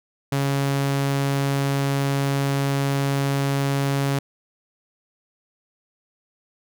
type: tone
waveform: sawtooth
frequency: 138.8 Hz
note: C#3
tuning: 3 cents sharp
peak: -16 dBFS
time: 0.32-4.19 s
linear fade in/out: 5 ms
effects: none